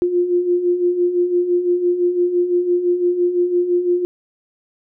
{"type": "beating tone pair", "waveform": "sine", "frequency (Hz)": [349.2, 355.1], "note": ["F4", "F4"], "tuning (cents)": [0, 29], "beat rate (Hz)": 5.9, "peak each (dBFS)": [-22, -15], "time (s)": [0.02, 4.05], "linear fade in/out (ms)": 0, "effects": []}